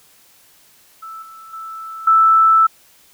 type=tone with level steps; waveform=sine; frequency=1319 Hz; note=E6; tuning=1 cent sharp; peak=-30 / -36 / -28 / -8 dBFS; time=1.02-2.67 s; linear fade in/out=10 ms; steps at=1.22 / 1.53 / 2.07 s; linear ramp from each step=5 ms; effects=white hiss -51 dBFS RMS until 3.13 s